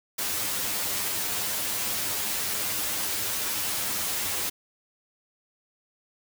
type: noise with comb filter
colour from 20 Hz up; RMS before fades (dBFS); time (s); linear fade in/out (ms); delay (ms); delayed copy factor
white; -29; 0.18-4.5; 10; 9.8; +0.95
effects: none